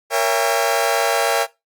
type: chord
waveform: sawtooth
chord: A# diminished seventh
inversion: none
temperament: just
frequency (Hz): 466.2 / 559.4 / 671.3 / 805.5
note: A#4 / C#5 / E5 / G5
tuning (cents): 0 / +16 / +31 / +47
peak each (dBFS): -18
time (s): 0.1-1.47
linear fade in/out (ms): 50
effects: noise-tail reverb RT60 0.2 s tail -18 dB re dry + Opus 48 kbps